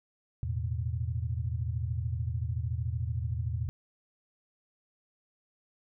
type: chord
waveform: sine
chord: E suspended fourth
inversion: none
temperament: equal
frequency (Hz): 82.41 / 110 / 123.47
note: E2 / A2 / B2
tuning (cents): 0 / 0 / 0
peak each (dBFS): -33 / -34 / -35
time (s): 0.43-3.69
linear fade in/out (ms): 0
effects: none